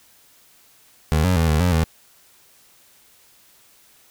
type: tone with pitch steps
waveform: 25% pulse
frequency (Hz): 77.6 / 91.7 / 81.6 / 77.3 / 89.4 / 81.2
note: D#2 / F#2 / E2 / D#2 / F2 / E2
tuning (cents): -4 / -15 / -17 / -11 / +41 / -26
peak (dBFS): -12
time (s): 1.12-1.84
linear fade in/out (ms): 0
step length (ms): 120
effects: white hiss -54 dBFS RMS until 4.1 s